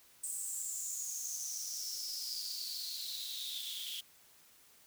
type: noise with high-pass filter sweep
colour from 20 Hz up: white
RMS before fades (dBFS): -41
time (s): 0.23-4.01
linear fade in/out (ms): 10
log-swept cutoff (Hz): 8300 to 3200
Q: 9.5
effects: white hiss -63 dBFS RMS until 4.86 s